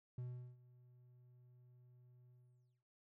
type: tone with ADSR envelope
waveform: triangle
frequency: 123.9 Hz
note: B2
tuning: 6 cents sharp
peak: -40 dBFS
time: 0.18-2.84 s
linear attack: 3 ms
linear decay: 380 ms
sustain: -21 dB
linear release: 540 ms
effects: none